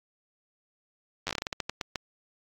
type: slowing click train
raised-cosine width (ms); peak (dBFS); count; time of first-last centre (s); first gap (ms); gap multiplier
0.2; -13; 14; 1.27-1.958; 10; 1.25
effects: AAC 48 kbps